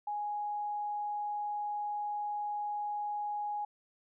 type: tone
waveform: sine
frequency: 830.6 Hz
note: G#5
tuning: in tune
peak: -33 dBFS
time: 0.07-3.65 s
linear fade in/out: 5 ms
effects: none